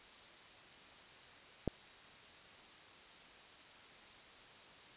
click, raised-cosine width 2 ms, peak -20 dBFS, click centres 1.677 s, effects white hiss -57 dBFS RMS until 4.96 s + resampled to 8000 Hz

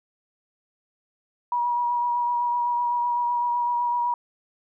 sine tone with vibrato, 962 Hz, B5, 46 cents flat, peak -21 dBFS, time 1.52-4.14 s, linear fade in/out 2 ms, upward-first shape triangle, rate 7.9 Hz, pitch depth 21 cents each way, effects none

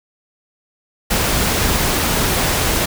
pink noise, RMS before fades -17 dBFS, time 1.1-2.86 s, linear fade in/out 10 ms, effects none

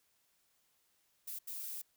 violet noise bursts at uneven times, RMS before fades -43 dBFS, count 2, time 1.27-1.39 / 1.47-1.82 s, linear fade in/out 10 ms, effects white hiss -75 dBFS RMS until 1.96 s

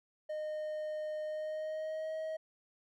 triangle tone with pitch glide, 614 to 633.1 Hz, D#5 to D#5, -23 to +30 cents, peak -34 dBFS, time 0.29-2.37 s, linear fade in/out 10 ms, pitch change +53 cents, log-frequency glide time 1.24-2.14 s, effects none

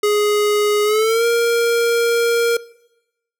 square tone with pitch glide, 416.8 to 467.8 Hz, G#4 to A#4, +6 to +6 cents, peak -14 dBFS, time 0.03-2.57 s, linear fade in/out 5 ms, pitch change +200 cents, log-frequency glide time 0.84-1.25 s, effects noise-tail reverb RT60 0.9 s tail -21 dB re dry

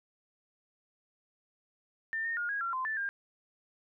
sine tone with pitch steps, 1801 / 1836 / 1425 / 1644 / 1369 / 1035 / 1760 / 1605 Hz, A6 / A#6 / F6 / G#6 / F6 / C6 / A6 / G6, +40 / -27 / +34 / -18 / -35 / -19 / 0 / +40 cents, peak -31 dBFS, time 2.13-3.09 s, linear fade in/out 0 ms, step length 120 ms, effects none

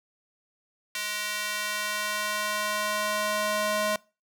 square tone with high-pass filter sweep, 210 Hz, G#3, 19 cents sharp, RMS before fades -29 dBFS, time 0.95-3.96 s, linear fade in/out 2 ms, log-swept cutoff 2100 to 600 Hz, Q 1, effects noise-tail reverb RT60 0.3 s tail -23 dB re dry

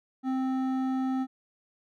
sine tone with hard clipping, 261.6 Hz, C4, in tune, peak -28 dBFS, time 0.23-1.27 s, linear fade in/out 50 ms, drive 10 dB, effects none

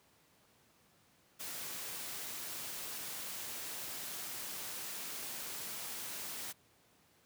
white noise, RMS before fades -43 dBFS, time 1.39-6.53 s, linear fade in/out 20 ms, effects pink hiss -68 dBFS RMS until 7.25 s + high-pass 100 Hz 12 dB/octave

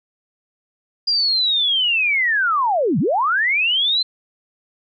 sine linear two-way sweep, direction down then up, 4864 to 130.81 to 4144 Hz, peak -15 dBFS, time 1.07-4.03 s, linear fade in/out 10 ms, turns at 2.99 s, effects none

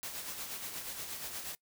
white noise with tremolo, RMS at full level -40 dBFS, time 0.03-1.55 s, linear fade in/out 0 ms, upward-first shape sine, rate 8.4 Hz, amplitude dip 45%, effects noise-tail reverb RT60 0.1 s tail -22 dB re dry

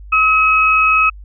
sine tone pair together, 1279 / 2556 Hz, D#6 / D#7, +47 / +46 cents, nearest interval octave, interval 1199 cents, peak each -12 / -12 dBFS, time 0.12-1.1 s, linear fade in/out 10 ms, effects added 50 Hz sine -32 dBFS peak until 1.24 s

